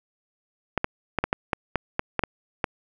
clicks, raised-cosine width 0.5 ms, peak -7 dBFS, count 11, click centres 0.777 / 0.844 / 1.187 / 1.24 / 1.329 / 1.532 / 1.757 / 1.994 / 2.193 / 2.237 / 2.642 s, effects none

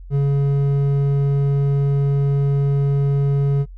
sine tone with hard clipping, 140.2 Hz, C#3, 20 cents sharp, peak -16 dBFS, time 0.1-3.66 s, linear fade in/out 50 ms, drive 6 dB, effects noise-tail reverb RT60 0.1 s tail -26 dB re dry + added 44 Hz sine -34 dBFS peak until 3.77 s

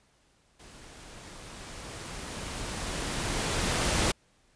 pink noise with level ramp, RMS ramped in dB -51 to -25 dBFS, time 0.59-4.12 s, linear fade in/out 10 ms, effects pink hiss -66 dBFS RMS until 4.55 s + resampled to 22050 Hz

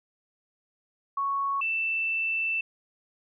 sine tone pair in turn, 1108.7 / 2661 Hz, C#6 / E7, 0 / +16 cents, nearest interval octave + minor third, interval 1516 cents, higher second, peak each -25 dBFS, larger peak neither, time 1.17-1.61 / 1.61-2.61 s, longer second, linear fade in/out 5 ms, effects none

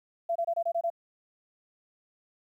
sine tone bursts, 677 Hz, E5, 46 cents sharp, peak -25 dBFS, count 7, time 0.29-0.902 s, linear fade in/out 10 ms, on 66 ms, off 25 ms, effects 11-bit

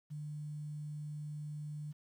sine tone, 150 Hz, D3, 37 cents sharp, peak -40 dBFS, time 0.1-1.93 s, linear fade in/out 20 ms, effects 11-bit

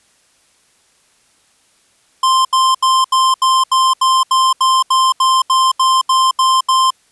square tone bursts, 1046.5 Hz, C6, in tune, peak -10 dBFS, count 16, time 2.23-6.905 s, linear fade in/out 5 ms, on 220 ms, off 77 ms, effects white hiss -55 dBFS RMS until 7.11 s + resampled to 24000 Hz

